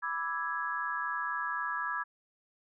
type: chord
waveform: sine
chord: E dominant seventh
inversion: second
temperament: equal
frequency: 987.8 / 1174.7 / 1318.5 / 1661.2 Hz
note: B5 / D6 / E6 / G#6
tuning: 0 / 0 / 0 / 0 cents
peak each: -38 / -38 / -38 / -35 dBFS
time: 0.02-2.04 s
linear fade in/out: 20 ms
effects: none